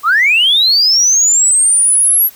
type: linear sweep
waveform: sine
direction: up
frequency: 1116 to 11750 Hz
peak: -6 dBFS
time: 0.03-2.3 s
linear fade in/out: 50 ms
effects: tanh soft clip ceiling -3 dBFS + white hiss -41 dBFS RMS until 2.35 s